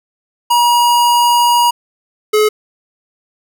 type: tone pair in turn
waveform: square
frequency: 957 / 426.3 Hz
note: A#5 / G#4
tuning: +45 / +45 cents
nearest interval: octave + major second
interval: 1400 cents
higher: first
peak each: -9 dBFS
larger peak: neither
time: 0.5-1.71 / 2.33-2.49 s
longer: first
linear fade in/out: 10 ms
effects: 7-bit